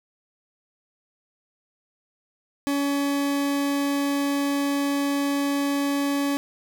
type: tone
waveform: 40% pulse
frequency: 282.2 Hz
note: C#4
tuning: 31 cents sharp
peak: -21 dBFS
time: 2.67-6.37 s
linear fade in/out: 0 ms
effects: none